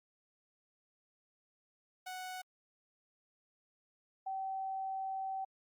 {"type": "tone pair in turn", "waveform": ["sawtooth", "sine"], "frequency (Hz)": [740, 768.9], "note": ["F#5", "G5"], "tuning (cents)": [0, -34], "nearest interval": "minor second", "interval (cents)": 66, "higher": "second", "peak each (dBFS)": [-38, -36], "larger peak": "second", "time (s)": [[2.06, 2.42], [4.26, 5.45]], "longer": "second", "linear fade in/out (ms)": 10, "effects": ["Opus 48 kbps"]}